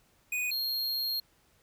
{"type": "tone pair in turn", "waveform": "square", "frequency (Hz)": [2481, 4241], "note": ["D#7", "C8"], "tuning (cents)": [-6, 23], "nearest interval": "major sixth", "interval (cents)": 929, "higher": "second", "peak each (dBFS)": [-30, -30], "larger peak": "neither", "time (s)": [[0.32, 0.51], [0.51, 1.2]], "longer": "second", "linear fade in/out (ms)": 5, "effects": ["pink hiss -67 dBFS RMS until 1.62 s"]}